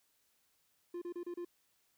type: tone bursts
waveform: triangle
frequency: 349.2 Hz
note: F4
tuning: in tune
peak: -37 dBFS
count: 5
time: 0.94-1.449 s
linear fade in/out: 5 ms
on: 77 ms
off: 31 ms
effects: white hiss -75 dBFS RMS until 1.97 s